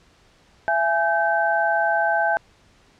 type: tone cluster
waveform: sine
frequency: 671 / 832 / 1547 Hz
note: E5 / G#5 / G6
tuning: +31 / +3 / -23 cents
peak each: -22 dBFS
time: 0.68-2.37 s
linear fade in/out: 0 ms
effects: pink hiss -56 dBFS RMS until 2.99 s + low-pass 6000 Hz 12 dB/octave